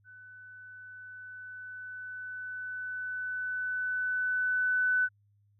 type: tone with level ramp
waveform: sine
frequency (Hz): 1500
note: F#6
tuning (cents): +23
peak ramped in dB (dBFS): -49 to -23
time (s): 0.04-5.09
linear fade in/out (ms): 50
effects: added 102 Hz sine -64 dBFS peak until 5.59 s